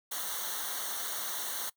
white noise with comb filter, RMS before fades -36 dBFS, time 0.11-1.7 s, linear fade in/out 10 ms, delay 0.4 ms, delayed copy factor -1, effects noise-tail reverb RT60 0.1 s tail -21 dB re dry

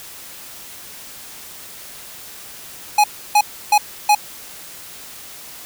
square tone bursts, 836 Hz, G#5, 11 cents sharp, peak -10 dBFS, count 4, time 2.98-4.15 s, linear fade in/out 5 ms, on 60 ms, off 310 ms, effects white hiss -37 dBFS RMS until 5.65 s

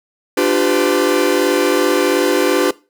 45% pulse chord, G dominant seventh, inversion second, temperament equal with one note detuned, 293.7 / 349.2 / 392 / 506 Hz, D4 / F4 / G4 / B4, 0 / 0 / 0 / +42 cents, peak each -18 dBFS, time 0.37-2.71 s, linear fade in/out 5 ms, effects noise-tail reverb RT60 0.3 s tail -20 dB re dry

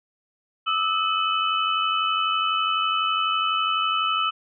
sine tone cluster, 1215 / 1307 / 2576 / 3007 Hz, D#6 / E6 / E7 / F#7, -42 / -15 / -41 / +27 cents, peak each -29 / -23 / -30 / -26 dBFS, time 0.66-4.31 s, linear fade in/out 20 ms, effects none

